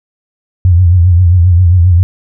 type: tone with vibrato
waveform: sine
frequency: 88.5 Hz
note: F2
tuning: 23 cents sharp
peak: -3 dBFS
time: 0.65-2.03 s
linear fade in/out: 0 ms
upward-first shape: triangle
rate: 7.5 Hz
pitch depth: 110 cents each way
effects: none